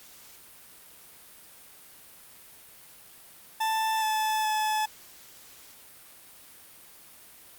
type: tone with pitch steps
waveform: 40% pulse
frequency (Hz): 883 / 868 / 861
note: A5 / A5 / A5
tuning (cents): +6 / -24 / -38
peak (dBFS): -24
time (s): 3.6-4.86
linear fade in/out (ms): 10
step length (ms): 420
effects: white hiss -51 dBFS RMS until 7.58 s + Opus 48 kbps